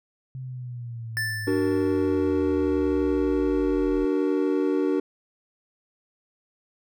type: linear sweep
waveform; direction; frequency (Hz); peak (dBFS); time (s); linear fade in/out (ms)
sine; down; 131.2 to 42.86; -32; 0.35-4.05; 0
type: tone with exponential decay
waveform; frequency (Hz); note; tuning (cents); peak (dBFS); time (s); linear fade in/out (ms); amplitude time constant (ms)
square; 1763; A6; +3; -24; 1.17-2.42; 0; 270
type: chord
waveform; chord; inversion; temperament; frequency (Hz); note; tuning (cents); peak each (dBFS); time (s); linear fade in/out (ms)
triangle; D augmented; none; equal with one note detuned; 293.7 / 374.5 / 466.2; D4 / F#4 / A#4; 0 / +21 / 0; -22 / -23 / -26; 1.47-5; 5
effects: none